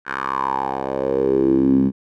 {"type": "tone with band-pass filter sweep", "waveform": "10% pulse", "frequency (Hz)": 67, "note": "C2", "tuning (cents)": 42, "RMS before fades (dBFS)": -19, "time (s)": [0.05, 1.92], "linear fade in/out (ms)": 50, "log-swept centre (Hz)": [1500, 220], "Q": 5.7, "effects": []}